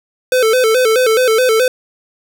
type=tone with vibrato; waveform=square; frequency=474.2 Hz; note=A#4; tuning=30 cents sharp; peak=-10 dBFS; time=0.32-1.68 s; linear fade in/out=2 ms; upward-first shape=square; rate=4.7 Hz; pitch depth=120 cents each way; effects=none